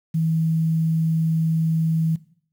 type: tone with quantisation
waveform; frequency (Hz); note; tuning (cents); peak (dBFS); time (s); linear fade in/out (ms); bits
sine; 161.5; E3; -35; -18; 0.14-2.16; 10; 8
effects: noise-tail reverb RT60 0.6 s tail -18 dB re dry